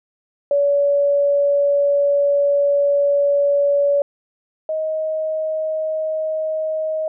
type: tone pair in turn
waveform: sine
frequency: 569 / 628.4 Hz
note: C#5 / D#5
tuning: +45 / +17 cents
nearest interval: major second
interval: 172 cents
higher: second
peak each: -13 / -19 dBFS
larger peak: first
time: 0.51-4.02 / 4.69-7.08 s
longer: first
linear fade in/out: 2 ms
effects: none